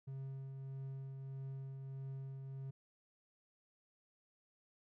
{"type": "tone with tremolo", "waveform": "triangle", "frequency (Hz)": 134.8, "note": "C#3", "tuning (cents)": -48, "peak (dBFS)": -40, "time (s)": [0.07, 2.71], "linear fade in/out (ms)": 10, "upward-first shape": "triangle", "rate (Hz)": 1.6, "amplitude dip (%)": 35, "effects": []}